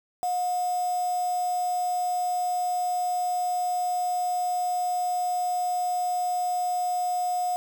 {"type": "tone with quantisation", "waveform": "sine", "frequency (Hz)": 720, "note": "F#5", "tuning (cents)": -47, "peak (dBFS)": -24, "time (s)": [0.23, 7.56], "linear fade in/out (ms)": 0, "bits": 6, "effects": []}